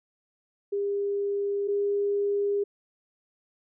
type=tone pair in turn; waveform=sine; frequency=402.7 / 404.9 Hz; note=G4 / G#4; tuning=+47 / -44 cents; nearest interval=unison; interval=9 cents; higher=second; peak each=-25 / -23 dBFS; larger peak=second; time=0.72-1.68 / 1.68-2.64 s; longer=neither; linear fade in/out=10 ms; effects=none

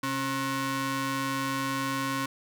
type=ring-modulated tone; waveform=sawtooth; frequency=403.1 Hz; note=G4; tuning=48 cents sharp; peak=-21 dBFS; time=0.03-2.26 s; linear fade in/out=5 ms; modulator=675 Hz; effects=none

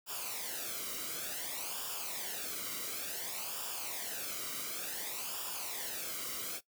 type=noise with flanger; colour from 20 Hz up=white; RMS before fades=-40 dBFS; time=0.06-6.61 s; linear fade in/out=50 ms; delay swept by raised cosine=0.48 to 1.17 ms; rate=0.56 Hz; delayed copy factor=-0.7; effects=noise-tail reverb RT60 0.1 s tail -17 dB re dry

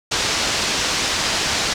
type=low-pass noise; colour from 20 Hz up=white; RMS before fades=-21 dBFS; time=0.11-1.74 s; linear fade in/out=10 ms; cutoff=6300 Hz; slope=24 dB/octave; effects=none

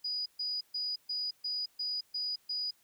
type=tone bursts; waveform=sine; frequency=4926 Hz; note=D#8; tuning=18 cents flat; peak=-32 dBFS; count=8; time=0.04-2.71 s; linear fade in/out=10 ms; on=220 ms; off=130 ms; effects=white hiss -68 dBFS RMS until 2.83 s

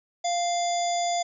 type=harmonic tone; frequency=696 Hz; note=F5; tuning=6 cents flat; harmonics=1 / 3 / 5 / 7 / 9 / 10; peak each=-24 / -38 / -36 / -38 / -44 / -34 dBFS; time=0.24-1.23 s; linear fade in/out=10 ms; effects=none

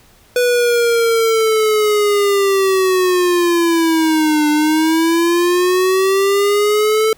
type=linear two-way sweep; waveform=square; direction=down then up; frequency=493.9 to 298.3 to 441.6 Hz; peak=-12 dBFS; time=0.36-7.13 s; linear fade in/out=2 ms; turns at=4.49 s; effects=pink hiss -49 dBFS RMS until 7.17 s

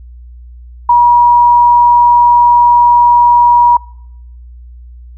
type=tone; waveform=sine; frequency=960 Hz; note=B5; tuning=49 cents flat; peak=-3 dBFS; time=0.89-3.77 s; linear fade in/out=5 ms; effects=noise-tail reverb RT60 0.8 s tail -24 dB re dry + added 60 Hz sine -30 dBFS peak until 5.17 s

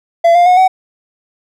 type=tone with pitch steps; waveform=triangle; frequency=677 / 700.9 / 725.6 / 751.2 Hz; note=E5 / F5 / F#5 / F#5; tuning=+46 / +6 / -34 / +26 cents; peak=-3 dBFS; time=0.24-0.68 s; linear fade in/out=10 ms; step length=110 ms; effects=none

